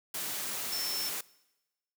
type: tone in noise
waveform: sine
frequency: 5360 Hz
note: E8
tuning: 28 cents sharp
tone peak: -33 dBFS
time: 0.72-1.09 s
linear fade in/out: 5 ms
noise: white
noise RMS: -36 dBFS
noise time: 0.14-1.21 s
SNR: 0 dB
effects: noise-tail reverb RT60 1.0 s tail -22 dB re dry + high-pass 150 Hz 12 dB/octave